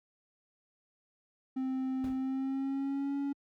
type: tone with pitch glide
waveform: triangle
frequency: 261.6 to 280.4 Hz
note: C4 to C#4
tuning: 0 to +20 cents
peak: -29 dBFS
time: 1.56-3.33 s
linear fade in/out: 10 ms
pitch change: +120 cents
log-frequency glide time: 2.14-3.16 s
type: noise with exponential decay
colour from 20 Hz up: brown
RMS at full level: -38 dBFS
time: 2.04-2.29 s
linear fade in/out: 1 ms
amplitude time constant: 54 ms
effects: high-pass 60 Hz 12 dB/octave